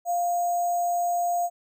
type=tone with sample-and-hold; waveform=sine; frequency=698.5 Hz; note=F5; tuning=in tune; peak=-22 dBFS; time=0.05-1.5 s; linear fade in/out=50 ms; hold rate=7350 Hz; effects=none